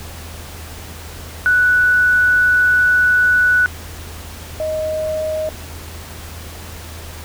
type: tone pair in turn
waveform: sine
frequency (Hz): 1480 / 624.2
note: F#6 / D#5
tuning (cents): 0 / +5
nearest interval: octave + minor third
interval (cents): 1495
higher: first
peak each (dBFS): -10 / -18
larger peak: first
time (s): 1.46-3.66 / 4.6-5.49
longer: first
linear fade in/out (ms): 0
effects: added 81 Hz sine -33 dBFS peak until 7.24 s + pink hiss -35 dBFS RMS until 7.24 s